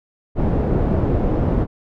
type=low-pass noise; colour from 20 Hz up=pink; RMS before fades=-18 dBFS; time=0.35-1.67 s; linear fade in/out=50 ms; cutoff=520 Hz; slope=12 dB/octave; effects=none